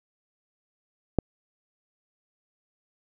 click, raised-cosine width 2 ms, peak -7 dBFS, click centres 1.187 s, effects none

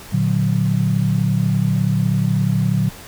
sine chord, Bb augmented, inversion none, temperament equal with one note detuned, 116.54 / 148.45 / 185 Hz, Bb2 / D3 / F#3, 0 / +19 / 0 cents, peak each -19 dBFS, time 0.12-2.9 s, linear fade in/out 20 ms, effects pink hiss -38 dBFS RMS until 3.07 s

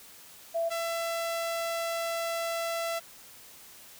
sine / sawtooth tone pair in turn, 667 / 669.5 Hz, E5 / E5, +20 / +27 cents, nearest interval unison, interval 7 cents, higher second, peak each -26 dBFS, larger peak neither, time 0.54-0.7 / 0.7-3 s, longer second, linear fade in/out 20 ms, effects white hiss -51 dBFS RMS until 3.99 s

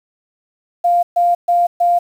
sine tone bursts, 698 Hz, F5, 1 cent flat, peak -10 dBFS, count 4, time 0.84-1.99 s, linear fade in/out 10 ms, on 190 ms, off 130 ms, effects 7-bit

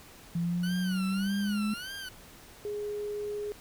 sine exponential sweep, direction up, 168.9 to 213.1 Hz, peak -27 dBFS, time 0.35-1.74 s, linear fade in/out 5 ms
20% pulse tone with vibrato, 1459 Hz, F#6, 25 cents flat, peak -33 dBFS, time 0.63-2.09 s, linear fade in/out 5 ms, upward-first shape sine, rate 1.7 Hz, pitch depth 160 cents each way
sine tone, 415.3 Hz, G#4, in tune, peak -32 dBFS, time 2.65-3.52 s, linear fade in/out 0 ms
effects pink hiss -52 dBFS RMS until 3.6 s

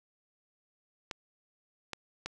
clicks, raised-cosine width 0.2 ms, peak -19 dBFS, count 3, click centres 1.112 / 1.933 / 2.26 s, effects none

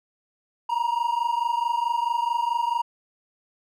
triangle tone pair together, 932.3 / 956.9 Hz, A#5 / A#5, 0 / +45 cents, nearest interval unison, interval 45 cents, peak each -23 dBFS, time 0.69-2.82 s, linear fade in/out 10 ms, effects none

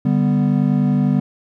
triangle chord, G major, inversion second, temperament equal, 146.83 / 196 / 246.9 Hz, D3 / G3 / B3, 0 / 0 / 0 cents, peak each -16 dBFS, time 0.05-1.2 s, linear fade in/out 5 ms, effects none

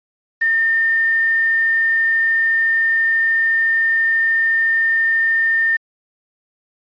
sine tone with quantisation, 1813 Hz, A#6, 49 cents flat, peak -13 dBFS, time 0.41-5.77 s, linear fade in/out 10 ms, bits 6, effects resampled to 11025 Hz

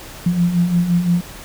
sine beating tone pair, 170 / 175.8 Hz, F3 / F3, -46 / +12 cents, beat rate 5.8 Hz, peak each -21 / -14 dBFS, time 0.26-1.21 s, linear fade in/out 5 ms, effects pink hiss -36 dBFS RMS until 1.44 s

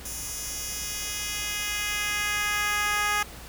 10% pulse tone with high-pass filter sweep, 415.3 Hz, G#4, in tune, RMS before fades -29 dBFS, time 0.05-3.23 s, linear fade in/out 5 ms, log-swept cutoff 7600 to 1000 Hz, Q 0.99, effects added 60 Hz sine -44 dBFS peak until 3.48 s + pink hiss -44 dBFS RMS until 3.48 s

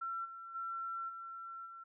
sine tone with level steps, 1352 Hz, E6, 43 cents sharp, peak -37 / -46 / -38 / -44 / -48 dBFS, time 0.01-1.84 s, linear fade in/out 10 ms, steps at 0.24 / 0.54 / 1.08 / 1.65 s, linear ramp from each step 20 ms, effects none

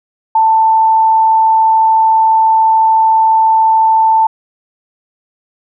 sine tone, 887 Hz, A5, 14 cents sharp, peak -6 dBFS, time 0.35-4.27 s, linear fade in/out 5 ms, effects none

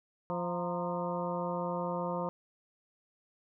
harmonic tone with a mistuned harmonic, 174.7 Hz, F3, 1 cent sharp, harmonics 1 / 2 / 3 / 4 / 5 / 6 / 7, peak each -37 / -42 / -36 / -43 / -39 / -42 / -44 dBFS, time 0.3-2.29 s, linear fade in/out 0 ms, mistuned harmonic 5, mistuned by +96 cents, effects none

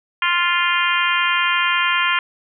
harmonic tone, 349.2 Hz, F4, in tune, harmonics 3 / 4 / 5 / 6 / 7 / 8 / 9, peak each -21 / -22 / -23 / -24 / -24 / -25 / -26 dBFS, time 0.22-2.19 s, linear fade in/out 2 ms, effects none

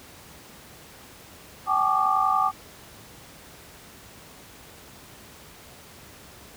sine tone cluster, 767 / 848 / 1153 / 1204 Hz, G5 / G#5 / D6 / D6, -38 / +36 / -32 / +43 cents, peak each -25 / -28 / -25 / -23 dBFS, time 1.66-2.52 s, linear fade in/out 50 ms, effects pink hiss -47 dBFS RMS until 6.56 s + high-pass 60 Hz 12 dB/octave

